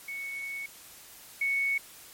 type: tone pair in turn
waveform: sine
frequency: 2217 / 2217 Hz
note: C#7 / C#7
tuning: 0 / 0 cents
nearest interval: unison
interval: 0 cents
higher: neither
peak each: -34 / -25 dBFS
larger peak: second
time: 0.08-0.66 / 1.41-1.78 s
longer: first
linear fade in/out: 5 ms
effects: white hiss -50 dBFS RMS until 2.13 s + MP3 64 kbps